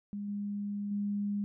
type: tone with level steps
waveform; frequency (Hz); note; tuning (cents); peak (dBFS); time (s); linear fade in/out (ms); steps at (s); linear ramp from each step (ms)
sine; 203.8; G#3; -32; -35 / -33 / -30; 0.13-1.44; 0; 0.28 / 0.91; 5
effects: none